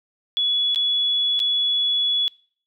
sine tone with dropouts, 3395 Hz, G#7, 37 cents sharp, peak -18 dBFS, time 0.37-2.28 s, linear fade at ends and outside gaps 0 ms, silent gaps 0.747-0.759 / 1.393-1.401 s, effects noise-tail reverb RT60 0.5 s tail -24 dB re dry

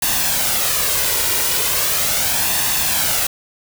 white noise with flanger, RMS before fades -18 dBFS, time 0.02-3.27 s, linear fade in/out 5 ms, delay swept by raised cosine 1.1 to 2.1 ms, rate 0.38 Hz, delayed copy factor +0.5, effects none

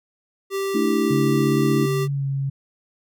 square tone, 391.2 Hz, G4, 4 cents flat, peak -23 dBFS, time 0.5-2.08 s, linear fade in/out 50 ms
sine chord, A suspended fourth, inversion none, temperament equal, 220 / 293.7 / 329.6 Hz, A3 / D4 / E4, 0 / 0 / 0 cents, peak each -23 dBFS, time 0.74-1.86 s, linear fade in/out 10 ms
sine tone with pitch glide, 141.9 to 137.3 Hz, C#3 to C#3, +41 to -16 cents, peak -21 dBFS, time 1.1-2.5 s, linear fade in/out 10 ms, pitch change -57 cents, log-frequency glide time 2.06-2.26 s
effects none

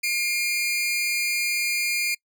sawtooth tone pair together, 2138 / 2400 Hz, C7 / D7, +37 / +37 cents, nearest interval major second, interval 200 cents, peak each -26 / -20 dBFS, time 0.03-2.15 s, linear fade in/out 10 ms, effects noise-tail reverb RT60 0.1 s tail -25 dB re dry

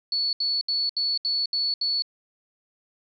sine tone bursts, 4428 Hz, C#8, 3 cents flat, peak -22 dBFS, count 7, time 0.12-2.022 s, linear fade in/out 2 ms, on 210 ms, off 72 ms, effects none

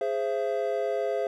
triangle chord, Ab augmented, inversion none, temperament equal with one note detuned, 415.3 / 523.3 / 671.2 Hz, Ab4 / C5 / E5, 0 / 0 / +31 cents, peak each -28 dBFS, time 0.01-1.27 s, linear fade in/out 2 ms, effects none

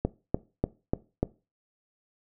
click train, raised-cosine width 2 ms, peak -11 dBFS, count 5, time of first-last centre 0.05-1.23 s, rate 3.39 Hz, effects noise-tail reverb RT60 0.3 s tail -19 dB re dry

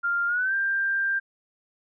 sine tone with pitch glide, 1396.9 to 1586.2 Hz, F6 to G6, 0 to +20 cents, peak -22 dBFS, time 0.03-1.2 s, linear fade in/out 20 ms, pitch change +220 cents, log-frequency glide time 0.27-0.54 s, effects none

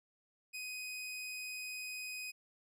sawtooth tone, 2504 Hz, D#7, 10 cents sharp, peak -38 dBFS, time 0.53-2.32 s, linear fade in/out 20 ms, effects resampled to 32000 Hz

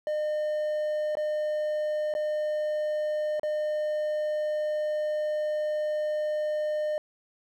triangle tone with dropouts, 607 Hz, D#5, 43 cents flat, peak -24 dBFS, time 0.07-6.98 s, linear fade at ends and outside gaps 1 ms, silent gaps 1.153-1.17 / 2.139-2.15 / 3.396-3.432 s, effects 11-bit

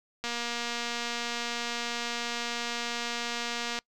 click train, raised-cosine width 0.2 ms, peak -16 dBFS, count 842, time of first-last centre 0.24-3.789 s, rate 237 Hz, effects noise-tail reverb RT60 0.1 s tail -25 dB re dry

